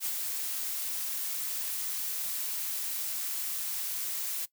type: noise with ADSR envelope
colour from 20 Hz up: blue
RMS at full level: -31 dBFS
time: 0-4.46 s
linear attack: 55 ms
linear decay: 65 ms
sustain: -3 dB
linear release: 16 ms
effects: noise-tail reverb RT60 0.1 s tail -19 dB re dry